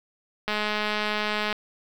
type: click train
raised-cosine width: 0.3 ms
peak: -11 dBFS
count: 222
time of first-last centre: 0.48-1.527 s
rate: 211 Hz
effects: 7-bit